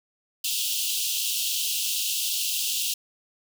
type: high-pass noise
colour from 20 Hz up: pink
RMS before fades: -27 dBFS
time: 0.44-2.94 s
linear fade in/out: 5 ms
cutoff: 2700 Hz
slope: 96 dB/octave
effects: none